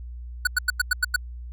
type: tone bursts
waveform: square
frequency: 1477 Hz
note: F#6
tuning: 3 cents flat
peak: -18 dBFS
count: 7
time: 0.45-1.162 s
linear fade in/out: 5 ms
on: 22 ms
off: 93 ms
effects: added 60 Hz sine -34 dBFS peak until 1.52 s